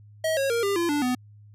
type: tone with pitch steps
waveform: square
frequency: 638 / 545.9 / 467 / 399.6 / 341.9 / 292.5 / 250.3 Hz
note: D#5 / C#5 / A#4 / G4 / F4 / D4 / B3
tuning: +43 / -27 / +3 / +33 / -37 / -7 / +23 cents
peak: -23 dBFS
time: 0.24-1.15 s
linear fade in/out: 5 ms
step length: 130 ms
effects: added 104 Hz sine -47 dBFS peak until 1.54 s + resampled to 32000 Hz